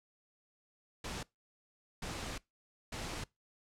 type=noise bursts at uneven times; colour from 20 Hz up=pink; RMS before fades=-41 dBFS; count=3; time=1.04-1.23 / 2.02-2.38 / 2.92-3.24 s; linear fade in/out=5 ms; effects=noise-tail reverb RT60 0.2 s tail -23 dB re dry + low-pass 8000 Hz 12 dB/octave